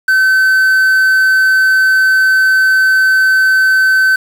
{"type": "tone with quantisation", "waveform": "triangle", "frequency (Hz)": 1532, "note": "G6", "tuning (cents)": -40, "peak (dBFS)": -5, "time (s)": [0.08, 4.16], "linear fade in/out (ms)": 5, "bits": 5, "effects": []}